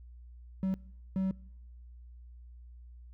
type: tone bursts at uneven times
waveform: triangle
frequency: 190 Hz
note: F#3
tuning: 46 cents sharp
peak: -26 dBFS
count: 2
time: 0.63-0.74 / 1.16-1.31 s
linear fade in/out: 0 ms
effects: noise-tail reverb RT60 1.0 s tail -25 dB re dry + added 60 Hz sine -48 dBFS peak until 3.13 s